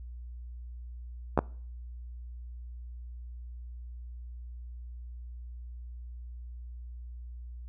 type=clicks; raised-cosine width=1 ms; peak=-9 dBFS; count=2; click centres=1.376 / 1.39 s; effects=noise-tail reverb RT60 0.5 s tail -24 dB re dry + added 60 Hz sine -40 dBFS peak until 7.68 s